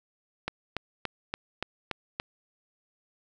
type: click train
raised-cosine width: 0.3 ms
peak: -14 dBFS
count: 7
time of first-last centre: 0.48-2.199 s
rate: 3.49 Hz
effects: none